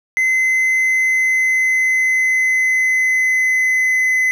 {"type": "tone with pitch glide", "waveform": "triangle", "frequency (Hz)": [2051, 2030], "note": ["C7", "B6"], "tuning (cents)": [-35, 47], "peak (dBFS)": -11, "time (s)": [0.17, 4.31], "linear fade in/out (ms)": 0, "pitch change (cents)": -18, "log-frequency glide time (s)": [0.75, 4.18], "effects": []}